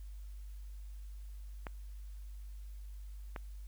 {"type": "clicks", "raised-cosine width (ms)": 0.5, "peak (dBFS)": -26, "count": 2, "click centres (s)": [1.668, 3.362], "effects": ["added 50 Hz sine -44 dBFS peak until 3.67 s", "white hiss -68 dBFS RMS until 3.67 s"]}